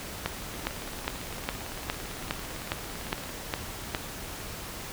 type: two click trains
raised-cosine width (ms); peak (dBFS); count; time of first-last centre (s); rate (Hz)
0.3; -11 / -24; 10 / 50; 0.26-3.949 / 0.54-3.293; 2.44 / 17.8
effects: pink hiss -39 dBFS RMS until 4.92 s